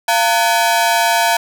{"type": "ring-modulated tone", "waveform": "sawtooth", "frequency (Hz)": 801, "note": "G5", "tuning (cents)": 37, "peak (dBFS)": -5, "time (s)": [0.08, 1.37], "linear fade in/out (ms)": 5, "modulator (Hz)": 111, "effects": []}